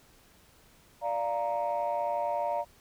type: chord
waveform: sine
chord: Bb major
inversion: first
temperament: equal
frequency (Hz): 587.3 / 698.5 / 932.3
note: D5 / F5 / Bb5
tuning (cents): 0 / 0 / 0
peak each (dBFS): -31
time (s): 1.01-2.65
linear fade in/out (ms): 50
effects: tanh soft clip ceiling -22 dBFS + pink hiss -60 dBFS RMS until 2.8 s